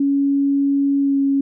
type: tone with pitch glide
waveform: sine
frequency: 279.2 to 276 Hz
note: C#4 to C#4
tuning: +13 to -7 cents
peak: -14 dBFS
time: 0-1.41 s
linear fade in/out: 5 ms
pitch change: -20 cents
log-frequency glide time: 1-1.18 s
effects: none